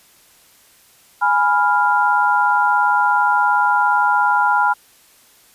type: chord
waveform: sine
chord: F diminished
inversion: first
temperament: equal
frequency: 830.6 / 987.8 / 1396.9 Hz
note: Ab5 / Cb6 / F6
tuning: 0 / 0 / 0 cents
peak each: -17 dBFS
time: 1.21-4.74 s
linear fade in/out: 20 ms
effects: white hiss -51 dBFS RMS until 5.54 s + resampled to 32000 Hz